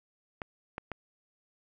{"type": "clicks", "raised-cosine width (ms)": 0.5, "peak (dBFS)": -21, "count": 3, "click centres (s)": [0.418, 0.781, 0.917], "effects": []}